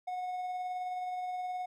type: tone with tremolo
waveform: triangle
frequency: 730 Hz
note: F#5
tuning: 24 cents flat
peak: -31 dBFS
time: 0.07-1.66 s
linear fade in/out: 10 ms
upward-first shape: triangle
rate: 19 Hz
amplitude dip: 30%
effects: none